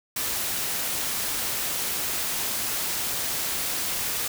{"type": "noise", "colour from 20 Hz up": "white", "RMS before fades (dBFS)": -28, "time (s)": [0.16, 4.28], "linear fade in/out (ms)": 5, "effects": []}